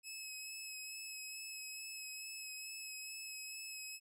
15% pulse tone with vibrato, 2574 Hz, E7, 42 cents flat, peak -38 dBFS, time 0.03-4 s, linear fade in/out 50 ms, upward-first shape sine, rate 2.3 Hz, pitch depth 17 cents each way, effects none

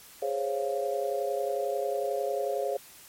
sine chord, Db major seventh, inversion second, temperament equal with one note detuned, 415.3 / 523.3 / 554.4 / 696 Hz, Ab4 / C5 / Db5 / F5, 0 / 0 / 0 / -6 cents, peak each -32 / -34 / -31 / -34 dBFS, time 0.22-2.77 s, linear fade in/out 5 ms, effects white hiss -51 dBFS RMS until 3.08 s + MP3 64 kbps

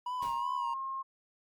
triangle tone with vibrato, 970 Hz, B5, 31 cents flat, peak -31 dBFS, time 0.06-0.74 s, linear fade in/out 5 ms, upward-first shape sine, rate 2.7 Hz, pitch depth 60 cents each way
sine tone, 1070 Hz, C6, 38 cents sharp, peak -34 dBFS, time 0.19-1.03 s, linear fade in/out 20 ms
pink noise with exponential decay, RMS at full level -44 dBFS, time 0.22-0.58 s, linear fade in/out 5 ms, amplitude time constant 78 ms
effects MP3 96 kbps

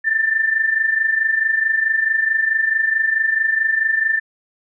sine tone pair together, 1760 / 1784.6 Hz, A6 / A6, 0 / +24 cents, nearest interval unison, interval 24 cents, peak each -21 / -16 dBFS, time 0.04-4.2 s, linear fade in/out 20 ms, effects none

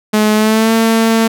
sawtooth tone with pitch glide, 213.4 to 225.4 Hz, G#3 to A3, +47 to +42 cents, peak -5 dBFS, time 0.13-1.28 s, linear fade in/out 10 ms, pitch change +95 cents, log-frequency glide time 0.34-0.73 s, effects none

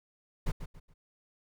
brown noise with echo, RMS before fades -29 dBFS, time 0.46-0.52 s, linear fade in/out 10 ms, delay 140 ms, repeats 3, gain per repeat -10 dB, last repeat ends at 0.94 s, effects none

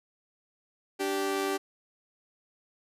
sawtooth tone pair together, 291.9 / 389.6 Hz, D4 / G4, -10 / -11 cents, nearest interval perfect fourth, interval 499 cents, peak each -30 / -25 dBFS, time 0.99-1.58 s, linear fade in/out 20 ms, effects resampled to 32000 Hz

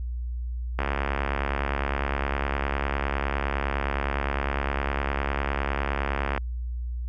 click train, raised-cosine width 0.5 ms, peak -11 dBFS, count 391, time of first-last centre 0.79-6.377 s, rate 69.8 Hz, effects added 60 Hz sine -28 dBFS peak until 7.08 s

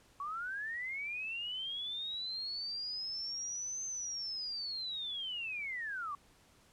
sine linear two-way sweep, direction up then down, 1108.7 to 6272 to 1108.7 Hz, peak -37 dBFS, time 0.2-6.15 s, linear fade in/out 2 ms, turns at 3.85 s, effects pink hiss -65 dBFS RMS until 6.72 s + low-pass 11000 Hz 12 dB/octave

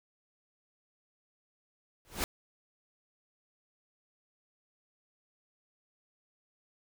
pink noise with exponential growth, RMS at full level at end -27 dBFS, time 2.05-2.24 s, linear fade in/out 0 ms, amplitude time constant 40 ms, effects none

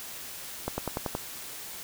accelerating click train, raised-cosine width 1 ms, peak -15 dBFS, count 6, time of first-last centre 0.68-1.151 s, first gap 100 ms, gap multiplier 0.97, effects white hiss -41 dBFS RMS until 1.83 s

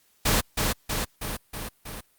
pink noise with echo, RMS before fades -22 dBFS, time 0.25-0.41 s, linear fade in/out 10 ms, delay 320 ms, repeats 5, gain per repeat -3 dB, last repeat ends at 2.01 s, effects white hiss -64 dBFS RMS until 2.18 s + Opus 48 kbps

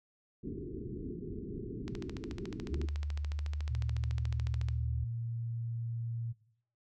white low-pass noise, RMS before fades -41 dBFS, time 0.43-2.86 s, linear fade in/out 10 ms, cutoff 420 Hz, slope 96 dB/octave
click train, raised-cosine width 0.2 ms, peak -27 dBFS, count 40, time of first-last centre 1.88-4.686 s, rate 13.9 Hz
sine tone with pitch glide, 73.4 to 74.9 Hz, D2 to D2, 0 to +35 cents, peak -33 dBFS, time 2.71-5.05 s, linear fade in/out 10 ms, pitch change +35 cents, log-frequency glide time 3.2-3.92 s
sine tone, 116 Hz, A#2, 8 cents flat, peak -35 dBFS, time 3.69-6.33 s, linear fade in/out 20 ms
effects noise-tail reverb RT60 0.6 s tail -17 dB re dry

